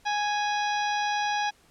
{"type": "harmonic tone with a mistuned harmonic", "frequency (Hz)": 830.6, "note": "G#5", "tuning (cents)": 0, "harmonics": [1, 2, 3, 4, 5, 6, 7], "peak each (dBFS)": [-26, -32, -36, -38, -40, -42, -43], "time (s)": [0.05, 1.51], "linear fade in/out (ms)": 20, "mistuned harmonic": 5, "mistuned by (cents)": -80, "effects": ["pink hiss -60 dBFS RMS until 1.7 s", "low-pass 11000 Hz 12 dB/octave"]}